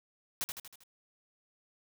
white noise with echo, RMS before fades -34 dBFS, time 0.41-0.44 s, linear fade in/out 0 ms, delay 79 ms, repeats 5, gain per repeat -5 dB, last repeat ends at 0.835 s, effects none

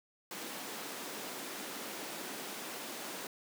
pink high-pass noise, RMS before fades -43 dBFS, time 0.31-3.27 s, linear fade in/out 2 ms, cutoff 220 Hz, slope 24 dB/octave, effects none

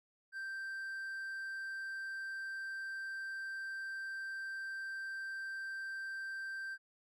triangle tone, 1568 Hz, G6, in tune, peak -38 dBFS, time 0.32-6.78 s, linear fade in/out 50 ms, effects none

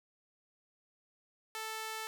sawtooth tone with high-pass filter, 440 Hz, A4, in tune, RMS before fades -41 dBFS, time 1.55-2.07 s, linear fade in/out 0 ms, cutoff 960 Hz, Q 0.72, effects none

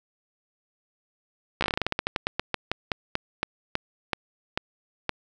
slowing click train, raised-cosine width 0.3 ms, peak -8 dBFS, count 25, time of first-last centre 1.61-5.093 s, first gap 14 ms, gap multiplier 1.17, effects none

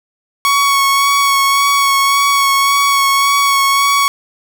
sawtooth tone with vibrato, 1113 Hz, C#6, 7 cents sharp, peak -6 dBFS, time 0.45-4.08 s, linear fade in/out 0 ms, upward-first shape sine, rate 1.8 Hz, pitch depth 17 cents each way, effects none

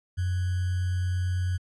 sine tone with sample-and-hold, 90.9 Hz, F#2, 30 cents flat, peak -24 dBFS, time 0.17-1.58 s, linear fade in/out 20 ms, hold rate 1575 Hz, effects resampled to 24000 Hz

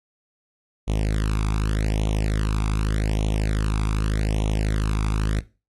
sawtooth tone with flanger, 52.8 Hz, G#1, 29 cents sharp, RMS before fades -22 dBFS, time 0.87-5.41 s, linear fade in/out 20 ms, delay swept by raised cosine 0.31 to 0.84 ms, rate 0.84 Hz, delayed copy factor +1, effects noise-tail reverb RT60 0.3 s tail -19 dB re dry + AAC 32 kbps

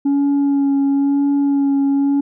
sine tone with vibrato, 279.9 Hz, C#4, 17 cents sharp, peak -10 dBFS, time 0.05-2.21 s, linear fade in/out 10 ms, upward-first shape sine, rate 0.99 Hz, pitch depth 17 cents each way, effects tanh soft clip ceiling -12 dBFS

